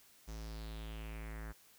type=tone with low-pass filter sweep; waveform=square; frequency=54.6 Hz; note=A1; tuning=13 cents flat; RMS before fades=-45 dBFS; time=0.27-1.53 s; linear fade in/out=20 ms; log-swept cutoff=6500 to 1600 Hz; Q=3.8; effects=white hiss -64 dBFS RMS until 1.78 s